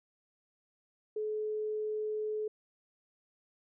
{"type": "tone", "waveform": "sine", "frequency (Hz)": 428.3, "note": "A4", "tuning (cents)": -47, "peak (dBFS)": -32, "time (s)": [1.16, 2.48], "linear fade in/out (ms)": 5, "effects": []}